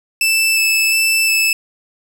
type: tone with vibrato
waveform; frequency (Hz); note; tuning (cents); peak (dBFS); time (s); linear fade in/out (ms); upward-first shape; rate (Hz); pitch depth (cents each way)
sawtooth; 2634; E7; -2; -9; 0.21-1.53; 2; square; 1.4; 8
effects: none